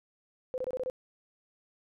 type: tone bursts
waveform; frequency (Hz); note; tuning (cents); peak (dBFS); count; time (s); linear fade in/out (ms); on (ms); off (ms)
sine; 511; C5; -41; -30; 6; 0.54-0.899; 0; 39; 25
effects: none